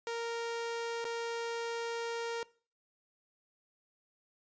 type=tone with dropouts; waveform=sawtooth; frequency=464.7 Hz; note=A#4; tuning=5 cents flat; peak=-31 dBFS; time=0.07-2.43 s; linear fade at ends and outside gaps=1 ms; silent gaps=1.044-1.051 s; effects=noise-tail reverb RT60 0.4 s tail -21 dB re dry + resampled to 16000 Hz